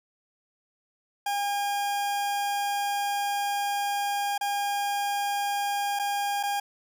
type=tone with dropouts; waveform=40% pulse; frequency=810 Hz; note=G#5; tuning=43 cents flat; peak=-25 dBFS; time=1.26-6.6 s; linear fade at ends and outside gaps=5 ms; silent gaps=4.379-4.41 / 5.991-5.995 / 6.43-6.434 s; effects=none